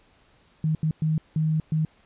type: tone bursts at uneven times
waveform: sine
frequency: 156.8 Hz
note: D#3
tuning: 14 cents sharp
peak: -20 dBFS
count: 5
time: 0.64-0.75 / 0.83-0.91 / 1.02-1.18 / 1.36-1.6 / 1.72-1.85 s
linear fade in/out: 2 ms
effects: pink hiss -60 dBFS RMS until 2.05 s + resampled to 8000 Hz